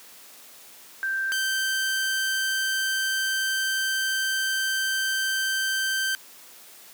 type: tone pair in turn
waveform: sine / sawtooth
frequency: 1568 / 1557.2 Hz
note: G6 / G6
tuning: 0 / -12 cents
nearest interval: unison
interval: 12 cents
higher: first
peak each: -24 / -20 dBFS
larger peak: second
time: 1.03-1.32 / 1.32-6.15 s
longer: second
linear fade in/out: 0 ms
effects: white hiss -48 dBFS RMS until 6.93 s + high-pass 200 Hz 12 dB/octave